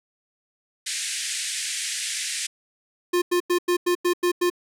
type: band-pass noise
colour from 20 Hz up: white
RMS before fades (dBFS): -29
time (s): 0.86-2.47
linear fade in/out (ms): 10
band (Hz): 1700 to 9600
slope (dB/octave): 48
type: tone bursts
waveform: square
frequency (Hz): 353.6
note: F4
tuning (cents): +22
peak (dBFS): -19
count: 8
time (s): 3.13-4.501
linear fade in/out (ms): 10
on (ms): 90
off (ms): 93
effects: none